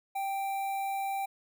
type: tone with notch filter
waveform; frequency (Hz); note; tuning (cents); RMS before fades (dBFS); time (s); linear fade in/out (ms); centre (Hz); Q
square; 784; G5; 0; -33; 0.15-1.26; 10; 5100; 0.57
effects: none